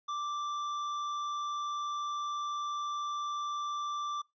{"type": "tone with tanh clipping", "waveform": "triangle", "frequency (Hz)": 1174.7, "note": "D6", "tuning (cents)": 0, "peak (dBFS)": -35, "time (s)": [0.08, 4.22], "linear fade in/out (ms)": 10, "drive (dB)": 15, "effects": ["noise-tail reverb RT60 0.2 s tail -23 dB re dry", "resampled to 16000 Hz"]}